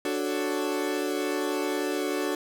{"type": "chord", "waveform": "40% pulse", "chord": "D major seventh", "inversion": "none", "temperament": "equal", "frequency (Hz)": [293.7, 370, 440, 554.4], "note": ["D4", "F#4", "A4", "C#5"], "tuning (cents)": [0, 0, 0, 0], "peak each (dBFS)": [-30, -30, -32, -35], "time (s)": [0.05, 2.35], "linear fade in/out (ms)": 2, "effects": []}